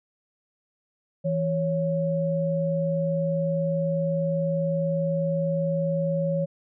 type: tone pair together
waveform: sine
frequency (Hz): 164.81 / 554.4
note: E3 / C#5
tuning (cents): 0 / 0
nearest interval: octave + major sixth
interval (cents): 2100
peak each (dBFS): -25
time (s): 1.24-6.46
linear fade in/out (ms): 20
effects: none